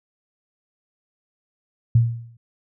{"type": "tone with exponential decay", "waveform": "sine", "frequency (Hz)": 116.54, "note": "A#2", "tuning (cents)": 0, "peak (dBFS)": -9, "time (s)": [1.95, 2.37], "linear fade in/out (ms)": 5, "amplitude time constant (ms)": 90, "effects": []}